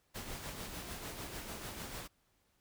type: noise with tremolo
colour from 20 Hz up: pink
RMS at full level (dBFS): -43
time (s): 0.14-2.08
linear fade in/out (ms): 20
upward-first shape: sine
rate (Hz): 6.7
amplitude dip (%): 40
effects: pink hiss -75 dBFS RMS until 2.6 s